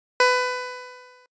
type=tone with exponential decay; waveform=15% pulse; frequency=499.9 Hz; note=B4; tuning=21 cents sharp; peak=-7 dBFS; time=0.2-1.26 s; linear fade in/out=2 ms; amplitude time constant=230 ms; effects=noise-tail reverb RT60 0.1 s tail -26 dB re dry + resampled to 16000 Hz